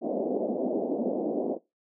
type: band-pass noise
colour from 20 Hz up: pink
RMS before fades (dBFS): -29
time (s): 0.01-1.59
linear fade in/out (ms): 50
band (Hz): 220 to 670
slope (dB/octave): 48
effects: noise-tail reverb RT60 0.2 s tail -19 dB re dry